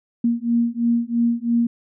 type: beating tone pair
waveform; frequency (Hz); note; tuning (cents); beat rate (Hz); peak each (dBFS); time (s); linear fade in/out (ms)
sine; 233.5 / 236.5; A#3 / A#3; +3 / +25; 3; -20; 0.24-1.67; 5
effects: none